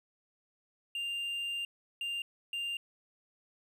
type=tone bursts at uneven times; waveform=triangle; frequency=2794 Hz; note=F7; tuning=in tune; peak=-32 dBFS; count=3; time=0.95-1.65 / 2.01-2.22 / 2.53-2.77 s; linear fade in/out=2 ms; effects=none